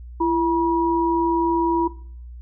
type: tone pair together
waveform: sine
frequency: 336.9 / 963.4 Hz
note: E4 / B5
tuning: +38 / -43 cents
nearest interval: octave + tritone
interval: 1819 cents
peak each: -19 / -20 dBFS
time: 0.2-1.88 s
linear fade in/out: 10 ms
effects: noise-tail reverb RT60 0.5 s tail -17 dB re dry + added 60 Hz sine -35 dBFS peak until 2.41 s